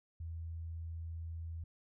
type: tone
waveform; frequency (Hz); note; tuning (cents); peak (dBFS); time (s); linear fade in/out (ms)
sine; 82.41; E2; 0; -40; 0.2-1.64; 5
effects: none